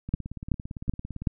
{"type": "two click trains", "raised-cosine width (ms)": 5, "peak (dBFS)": [-23, -11], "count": [21, 4], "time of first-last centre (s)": [[0.09, 1.22], [0.14, 1.272]], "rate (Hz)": [17.7, 2.65], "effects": []}